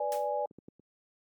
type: chord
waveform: sine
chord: G# diminished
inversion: first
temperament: equal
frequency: 493.9 / 587.3 / 830.6 Hz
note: B4 / D5 / G#5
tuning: 0 / 0 / 0 cents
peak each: -36 / -32 / -33 dBFS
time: 0-0.46 s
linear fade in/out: 5 ms
type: noise with exponential decay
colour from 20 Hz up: white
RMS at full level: -39 dBFS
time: 0.12-0.3 s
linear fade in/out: 0 ms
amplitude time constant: 37 ms
type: clicks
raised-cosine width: 3 ms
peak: -37 / -32 / -32 / -41 dBFS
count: 4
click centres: 0.511 / 0.586 / 0.684 / 0.796 s
effects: high-pass 200 Hz 12 dB/octave + Opus 48 kbps